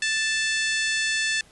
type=harmonic tone; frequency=880 Hz; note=A5; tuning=in tune; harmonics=2 / 3 / 4 / 5 / 6 / 7 / 8 / 9 / 10; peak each=-25 / -29 / -31 / -33 / -35 / -36 / -37 / -38 / -39 dBFS; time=0.02-1.41 s; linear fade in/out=2 ms; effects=pink hiss -54 dBFS RMS until 1.51 s + resampled to 24000 Hz